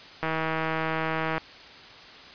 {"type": "click train", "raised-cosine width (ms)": 0.5, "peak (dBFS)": -13, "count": 185, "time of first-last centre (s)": [0.23, 1.38], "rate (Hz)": 160, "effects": ["white hiss -46 dBFS RMS until 2.34 s", "resampled to 11025 Hz"]}